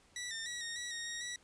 15% pulse tone with pitch steps, 1956 / 1810 / 1924 / 1855 / 1933 / 1864 / 1875 / 1942 Hz, B6 / A6 / B6 / A#6 / B6 / A#6 / A#6 / B6, -17 / +48 / -46 / -9 / -38 / -1 / +10 / -30 cents, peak -33 dBFS, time 0.16-1.36 s, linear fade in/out 2 ms, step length 150 ms, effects pink hiss -66 dBFS RMS until 1.43 s + resampled to 22050 Hz

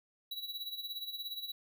square tone with tremolo, 3919 Hz, B7, 14 cents flat, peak -37 dBFS, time 0.31-1.52 s, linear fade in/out 5 ms, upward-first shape sine, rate 17 Hz, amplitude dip 70%, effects none

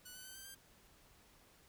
5% pulse tone with pitch steps, 1480 / 1505.9 / 1532.2 / 1559 / 1586.2 Hz, F#6 / F#6 / G6 / G6 / G6, 0 / +30 / -40 / -10 / +20 cents, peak -40 dBFS, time 0.05-0.55 s, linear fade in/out 10 ms, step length 100 ms, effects pink hiss -66 dBFS RMS until 1.68 s

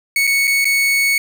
40% pulse tone with dropouts, 2217 Hz, C#7, in tune, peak -12 dBFS, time 0.16-1.18 s, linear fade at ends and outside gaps 2 ms, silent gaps 0.27-0.274 / 0.472-0.476 / 0.645-0.653 s, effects 7-bit

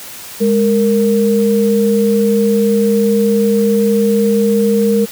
sine tone pair together, 206.3 / 462.9 Hz, G#3 / A#4, -11 / -12 cents, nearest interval octave + major second, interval 1399 cents, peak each -12 dBFS, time 0.4-5.06 s, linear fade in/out 20 ms, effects white hiss -31 dBFS RMS until 5.11 s + high-pass 80 Hz 12 dB/octave

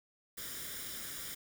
white noise with comb filter, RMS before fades -43 dBFS, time 0.37-1.35 s, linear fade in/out 10 ms, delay 0.57 ms, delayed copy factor +0.65, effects none

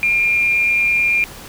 sine tone with amplitude modulation, 2397 Hz, D7, 35 cents sharp, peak -11 dBFS, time 0.03-1.24 s, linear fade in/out 0 ms, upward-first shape sine, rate 211 Hz, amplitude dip 40%, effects pink hiss -36 dBFS RMS until 1.48 s

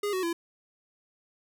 square tone with pitch steps, 411.2 / 372.7 / 337.9 Hz, G#4 / F#4 / E4, -17 / +13 / +43 cents, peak -28 dBFS, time 0.03-0.33 s, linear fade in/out 5 ms, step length 100 ms, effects none

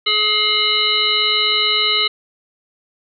harmonic tone with a mistuned harmonic, 423.3 Hz, G#4, 33 cents sharp, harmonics 1 / 3 / 5 / 7 / 9 / 10, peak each -28 / -24 / -21 / -18 / -21 / -20 dBFS, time 0.06-2.08 s, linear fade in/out 10 ms, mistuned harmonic 10, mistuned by -66 cents, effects none

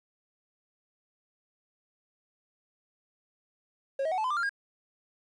triangle tone with pitch steps, 545 / 637 / 744.5 / 870.1 / 1017 / 1188.7 / 1389.3 / 1623.7 Hz, C#5 / D#5 / F#5 / A5 / C6 / D6 / F6 / G#6, -29 / +41 / +11 / -20 / -50 / +21 / -9 / -40 cents, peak -25 dBFS, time 3.99-4.494 s, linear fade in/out 5 ms, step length 63 ms, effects resampled to 22050 Hz + 10-bit

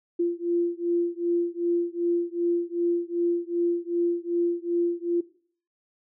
sine beating tone pair, 343.7 / 346.3 Hz, F4 / F4, -28 / -15 cents, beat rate 2.6 Hz, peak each -26 dBFS, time 0.19-5.21 s, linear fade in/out 10 ms, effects noise-tail reverb RT60 0.5 s tail -18 dB re dry

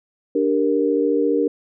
sine chord, G minor, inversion second, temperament equal, 293.7 / 392 / 466.2 Hz, D4 / G4 / Bb4, 0 / 0 / 0 cents, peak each -20 / -22 / -19 dBFS, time 0.35-1.48 s, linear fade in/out 5 ms, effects none

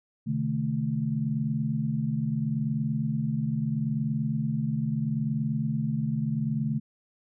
sine chord, A diminished, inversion first, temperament equal with one note detuned, 130.81 / 151.57 / 220 Hz, C3 / Eb3 / A3, 0 / -45 / 0 cents, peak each -31 / -29 / -29 dBFS, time 0.26-6.8 s, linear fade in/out 20 ms, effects none

